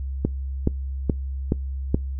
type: click train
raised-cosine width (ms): 3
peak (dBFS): -6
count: 5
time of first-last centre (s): 0.25-1.945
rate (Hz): 2.36
effects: noise-tail reverb RT60 0.2 s tail -24 dB re dry + added 67 Hz sine -26 dBFS peak until 2.19 s